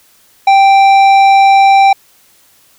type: tone with tanh clipping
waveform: triangle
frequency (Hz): 784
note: G5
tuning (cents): 0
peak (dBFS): -5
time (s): 0.47-1.93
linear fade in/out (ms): 5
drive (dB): 15
effects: white hiss -48 dBFS RMS until 2.78 s